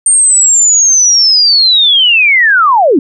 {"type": "linear sweep", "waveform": "sine", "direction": "down", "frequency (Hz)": [8800, 243.3], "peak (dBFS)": -4, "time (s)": [0.06, 2.99], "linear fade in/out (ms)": 2, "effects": []}